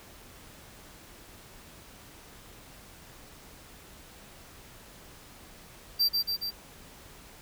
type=tone with echo; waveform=square; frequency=4699 Hz; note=D8; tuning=in tune; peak=-22 dBFS; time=5.99-6.09 s; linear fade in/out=20 ms; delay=140 ms; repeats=3; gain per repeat=-3 dB; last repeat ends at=6.51 s; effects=pink hiss -51 dBFS RMS until 7.41 s